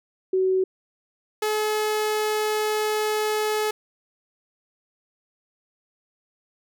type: tone pair in turn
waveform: sine / sawtooth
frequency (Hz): 375.9 / 427.4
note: F#4 / G#4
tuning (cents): +27 / +50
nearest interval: major second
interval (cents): 223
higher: second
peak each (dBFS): -18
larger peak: neither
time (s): 0.33-0.64 / 1.42-3.71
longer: second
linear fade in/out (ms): 5
effects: none